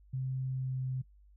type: tone with pitch glide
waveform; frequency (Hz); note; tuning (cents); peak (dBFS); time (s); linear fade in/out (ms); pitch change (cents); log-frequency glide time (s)
sine; 130.81 to 129.61; C3 to C3; 0 to -16; -32; 0.13-1.02; 10; -16; 0.48-0.9
effects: noise-tail reverb RT60 0.1 s tail -21 dB re dry + added 50 Hz sine -57 dBFS peak until 1.36 s